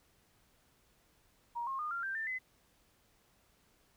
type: tone with pitch steps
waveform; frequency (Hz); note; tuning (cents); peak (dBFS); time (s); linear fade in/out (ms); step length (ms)
sine; 946 / 1074.2 / 1219.7 / 1385 / 1572.7 / 1785.8 / 2028; A#5 / C6 / D#6 / F6 / G6 / A6 / B6; +25 / +45 / -35 / -15 / +5 / +25 / +45; -35; 1.55-2.39; 20; 120
effects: pink hiss -70 dBFS RMS until 3.96 s